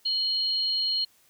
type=tone pair together; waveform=sine; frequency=2991 / 4230 Hz; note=F#7 / C8; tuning=+18 / +18 cents; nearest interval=tritone; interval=600 cents; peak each=-34 / -24 dBFS; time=0.05-1.05 s; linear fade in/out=10 ms; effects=white hiss -62 dBFS RMS until 1.29 s